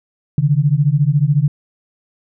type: beating tone pair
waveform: sine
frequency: 138.59 / 152.59 Hz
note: C#3 / D#3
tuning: 0 / -33 cents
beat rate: 14 Hz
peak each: -14 dBFS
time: 0.38-1.48 s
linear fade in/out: 2 ms
effects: none